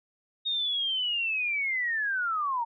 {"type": "linear sweep", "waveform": "sine", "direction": "down", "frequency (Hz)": [3729, 900], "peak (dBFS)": -26, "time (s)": [0.45, 2.65], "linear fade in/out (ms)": 20, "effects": []}